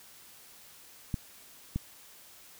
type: clicks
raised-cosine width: 5 ms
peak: -18 dBFS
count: 2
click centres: 1.142 / 1.76 s
effects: white hiss -54 dBFS RMS until 2.59 s